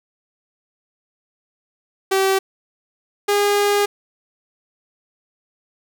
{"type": "tone pair in turn", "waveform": "sawtooth", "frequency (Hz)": [385.4, 408.3], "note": ["G4", "G#4"], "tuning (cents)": [-29, -29], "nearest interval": "minor second", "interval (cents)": 100, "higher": "second", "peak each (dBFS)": -11, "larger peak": "neither", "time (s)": [[2.11, 2.39], [3.28, 3.86]], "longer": "second", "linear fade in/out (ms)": 10, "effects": []}